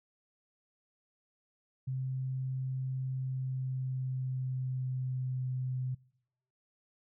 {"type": "tone with pitch glide", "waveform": "sine", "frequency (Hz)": [130.81, 128.34], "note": ["C3", "C3"], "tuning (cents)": [0, -33], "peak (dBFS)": -32, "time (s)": [1.87, 5.95], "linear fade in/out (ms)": 10, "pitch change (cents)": -33, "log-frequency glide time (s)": [3.17, 5.36], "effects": ["noise-tail reverb RT60 0.8 s tail -25 dB re dry"]}